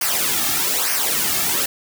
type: noise with flanger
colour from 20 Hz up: white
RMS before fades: -20 dBFS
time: 0.01-1.66 s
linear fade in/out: 5 ms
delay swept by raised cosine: 0.26 to 2.06 ms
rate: 1.1 Hz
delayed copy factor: -0.7
effects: none